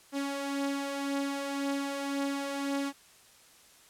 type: beating tone pair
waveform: sawtooth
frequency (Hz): 277.2 / 279.1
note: C#4 / C#4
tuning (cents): 0 / +12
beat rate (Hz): 1.9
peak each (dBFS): -34 / -28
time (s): 0.12-2.93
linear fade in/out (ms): 50
effects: white hiss -58 dBFS RMS until 3.89 s + low-pass 11000 Hz 12 dB/octave